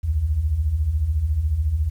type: beating tone pair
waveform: sine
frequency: 65.41 / 79.41 Hz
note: C2 / D#2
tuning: 0 / +36 cents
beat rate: 14 Hz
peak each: -26 / -19 dBFS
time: 0.03-1.9 s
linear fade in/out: 20 ms
effects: 9-bit